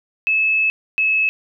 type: tone pair in turn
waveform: sine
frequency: 2600 / 2591 Hz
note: E7 / E7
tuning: -24 / -30 cents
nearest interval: unison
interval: 6 cents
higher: first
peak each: -14 dBFS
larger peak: neither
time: 0.27-0.7 / 0.98-1.29 s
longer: first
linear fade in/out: 0 ms
effects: none